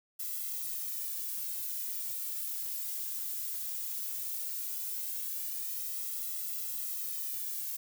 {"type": "noise with flanger", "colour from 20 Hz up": "violet", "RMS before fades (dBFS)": -37, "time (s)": [0.19, 7.77], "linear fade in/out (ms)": 10, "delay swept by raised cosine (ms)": [1.5, 2.46], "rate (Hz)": 0.16, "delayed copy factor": 0.75, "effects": []}